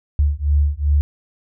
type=beating tone pair; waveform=sine; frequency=71.6 / 74.2 Hz; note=D2 / D2; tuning=-43 / +18 cents; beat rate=2.6 Hz; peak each=-17 dBFS; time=0.19-1.01 s; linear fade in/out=0 ms; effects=none